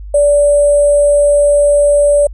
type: tone with sample-and-hold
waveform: sine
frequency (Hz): 580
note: D5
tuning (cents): -22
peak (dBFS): -6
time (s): 0.14-2.27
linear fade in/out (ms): 5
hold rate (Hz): 8820
effects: added 50 Hz sine -25 dBFS peak until 2.33 s + resampled to 24000 Hz